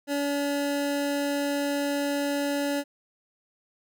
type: tone pair together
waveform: square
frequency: 285 / 570 Hz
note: C#4 / C#5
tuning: +48 / +48 cents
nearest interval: octave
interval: 1200 cents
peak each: -28 / -30 dBFS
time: 0.07-2.84 s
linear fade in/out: 50 ms
effects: none